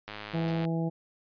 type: click train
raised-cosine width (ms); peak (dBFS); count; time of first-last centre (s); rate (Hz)
0.3; -23; 61; 0.08-0.651; 105
type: harmonic tone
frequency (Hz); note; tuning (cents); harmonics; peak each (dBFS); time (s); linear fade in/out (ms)
164.81; E3; 0; 1 / 2 / 3 / 4 / 5; -28 / -34 / -38 / -40 / -42; 0.33-0.9; 20
type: noise with exponential decay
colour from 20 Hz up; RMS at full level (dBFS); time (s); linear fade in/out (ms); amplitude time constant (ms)
white; -41; 0.48-0.66; 1; 37
effects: resampled to 11025 Hz